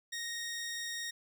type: tone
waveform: 15% pulse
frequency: 1864.7 Hz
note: A#6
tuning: in tune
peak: -31 dBFS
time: 0.12-1.11 s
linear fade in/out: 10 ms
effects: none